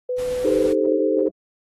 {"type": "tone", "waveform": "sine", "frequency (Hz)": 500, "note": "B4", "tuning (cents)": 21, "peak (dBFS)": -21, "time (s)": [0.09, 0.68], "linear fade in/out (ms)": 5}
{"type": "noise", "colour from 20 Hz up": "pink", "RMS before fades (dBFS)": -38, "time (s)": [0.18, 0.73], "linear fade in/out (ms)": 5}
{"type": "chord", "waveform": "sine", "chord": "A half-diminished seventh", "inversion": "second", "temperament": "equal", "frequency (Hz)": [311.1, 392, 440, 523.3], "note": ["Eb4", "G4", "A4", "C5"], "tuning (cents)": [0, 0, 0, 0], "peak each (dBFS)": -22, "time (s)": [0.44, 1.29], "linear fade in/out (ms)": 10}
{"effects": ["AAC 32 kbps"]}